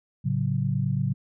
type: chord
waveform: sine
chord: F# minor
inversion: first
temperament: equal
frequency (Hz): 110 / 138.59 / 185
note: A2 / C#3 / F#3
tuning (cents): 0 / 0 / 0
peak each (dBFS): -28 / -25 / -29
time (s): 0.24-1.14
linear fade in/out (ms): 20
effects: none